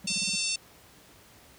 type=tone bursts; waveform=triangle; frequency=190 Hz; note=F#3; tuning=46 cents sharp; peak=-33 dBFS; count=6; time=0.04-0.355 s; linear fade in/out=5 ms; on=25 ms; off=33 ms
type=harmonic tone; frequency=898 Hz; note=A5; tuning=35 cents sharp; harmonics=3 / 4 / 5 / 6 / 7 / 8 / 9 / 10; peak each=-33 / -37 / -34 / -34 / -36 / -38 / -40 / -37 dBFS; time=0.07-0.56 s; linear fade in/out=5 ms
effects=pink hiss -55 dBFS RMS until 1.58 s + high-pass 60 Hz 12 dB/octave